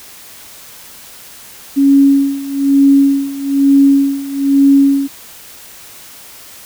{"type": "tone with tremolo", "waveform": "sine", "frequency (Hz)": 277.2, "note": "C#4", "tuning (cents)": 0, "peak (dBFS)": -4, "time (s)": [1.76, 5.08], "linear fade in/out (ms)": 20, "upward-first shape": "sine", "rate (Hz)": 1.1, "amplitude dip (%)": 85, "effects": ["white hiss -36 dBFS RMS until 6.65 s"]}